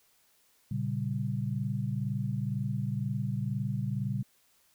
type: chord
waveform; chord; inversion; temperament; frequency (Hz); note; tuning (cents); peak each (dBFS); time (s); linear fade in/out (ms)
sine; G diminished; first; equal; 116.54 / 138.59 / 196; Bb2 / Db3 / G3; 0 / 0 / 0; -33 / -33 / -35; 0.71-4.23; 5
effects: white hiss -67 dBFS RMS until 4.74 s